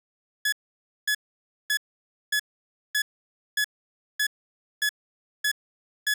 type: tone bursts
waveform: sawtooth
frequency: 1700 Hz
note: G#6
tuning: 40 cents sharp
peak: -18 dBFS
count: 10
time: 0.45-6.14 s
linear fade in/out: 5 ms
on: 74 ms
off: 550 ms
effects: 9-bit